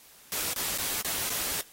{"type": "noise with dropouts", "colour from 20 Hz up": "white", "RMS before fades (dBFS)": -31, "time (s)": [0.32, 1.61], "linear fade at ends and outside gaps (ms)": 0, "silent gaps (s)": [[0.534, 0.562], [0.777, 0.784], [1.014, 1.047], [1.297, 1.302]], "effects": ["white hiss -54 dBFS RMS until 1.72 s", "AAC 48 kbps"]}